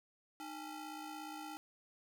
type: ring-modulated tone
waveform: 30% pulse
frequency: 559 Hz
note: C#5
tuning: 14 cents sharp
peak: -39 dBFS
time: 0.4-1.57 s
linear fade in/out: 0 ms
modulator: 251 Hz
effects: none